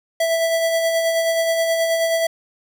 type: tone with tremolo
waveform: square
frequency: 659.3 Hz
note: E5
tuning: in tune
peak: -16 dBFS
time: 0.2-2.27 s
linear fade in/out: 5 ms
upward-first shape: sine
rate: 9.4 Hz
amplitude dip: 35%
effects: none